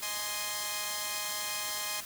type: chord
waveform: 5% pulse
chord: Ab major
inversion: second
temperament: equal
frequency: 622.3 / 830.6 / 1046.5 Hz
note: Eb5 / Ab5 / C6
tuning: 0 / 0 / 0 cents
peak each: -29 / -27 / -24 dBFS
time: 0.02-2.01 s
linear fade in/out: 10 ms
effects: white hiss -44 dBFS RMS until 2.05 s